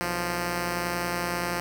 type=tone pair together; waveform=5% pulse; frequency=61.74 / 174.63 Hz; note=B1 / F3; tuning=0 / 0 cents; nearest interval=octave + tritone; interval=1800 cents; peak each=-25 / -16 dBFS; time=0.01-1.6 s; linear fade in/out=0 ms; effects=none